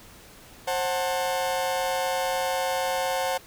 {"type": "chord", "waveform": "40% pulse", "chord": "F# diminished", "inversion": "second", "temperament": "just", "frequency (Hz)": [532.8, 740, 888], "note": ["C5", "F#5", "A5"], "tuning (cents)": [31, 0, 16], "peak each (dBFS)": [-27, -28, -30], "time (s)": [0.67, 3.38], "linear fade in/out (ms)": 10, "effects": ["pink hiss -49 dBFS RMS until 3.46 s"]}